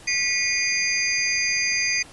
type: tone cluster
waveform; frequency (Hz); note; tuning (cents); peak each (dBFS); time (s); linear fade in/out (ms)
sine; 1964 / 2155 / 2449 / 4820 / 6280; B6 / C#7 / D#7 / D8 / G8; -10 / -49 / -28 / +44 / +2; -28 / -30 / -25 / -26 / -27; 0.07-2.03; 10
effects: pink hiss -46 dBFS RMS until 2.12 s + resampled to 24000 Hz